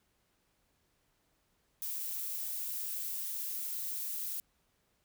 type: noise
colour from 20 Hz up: violet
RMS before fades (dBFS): -38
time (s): 1.82-4.4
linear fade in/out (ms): 0
effects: pink hiss -75 dBFS RMS until 5.04 s